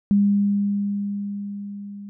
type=tone with level ramp; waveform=sine; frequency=202.1 Hz; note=G#3; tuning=47 cents flat; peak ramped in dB=-13 to -34 dBFS; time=0.11-2.09 s; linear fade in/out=0 ms; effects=none